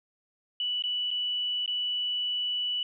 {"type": "tone with dropouts", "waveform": "sine", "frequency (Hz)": 2960, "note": "F#7", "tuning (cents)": 0, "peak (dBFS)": -27, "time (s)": [0.6, 2.83], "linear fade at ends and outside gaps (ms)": 2, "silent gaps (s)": [[0.823, 0.838], [1.106, 1.112], [1.661, 1.677]], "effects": []}